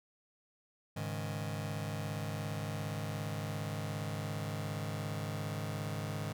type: chord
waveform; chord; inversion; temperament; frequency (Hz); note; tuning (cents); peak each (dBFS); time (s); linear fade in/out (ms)
sawtooth; Ab suspended fourth; none; just; 103.83 / 138.43 / 155.74; Ab2 / Db3 / Eb3; 0 / -2 / +2; -35 / -39 / -36; 0.96-6.33; 10
effects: none